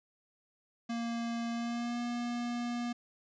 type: tone with pitch glide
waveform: square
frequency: 233.1 to 239.7 Hz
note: A#3 to A#3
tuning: 0 to +48 cents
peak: -34 dBFS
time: 0.89-2.93 s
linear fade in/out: 10 ms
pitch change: +48 cents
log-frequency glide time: 1.52-2 s
effects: resampled to 16000 Hz + 11-bit